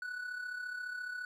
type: tone with amplitude modulation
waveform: triangle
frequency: 1480 Hz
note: F#6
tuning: in tune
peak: -34 dBFS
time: 0.02-1.25 s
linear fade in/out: 2 ms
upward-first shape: sine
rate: 34.5 Hz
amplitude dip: 55%
effects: none